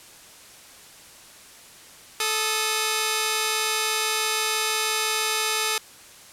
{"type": "tone pair together", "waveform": "5% pulse", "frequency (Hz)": [436.8, 1244.5], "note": ["A4", "D#6"], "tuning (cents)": [-13, 0], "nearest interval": "octave + tritone", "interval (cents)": 1813, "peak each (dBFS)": -13, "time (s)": [2.2, 5.78], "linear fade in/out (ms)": 2, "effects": ["white hiss -47 dBFS RMS until 6.32 s", "low-pass 11000 Hz 12 dB/octave"]}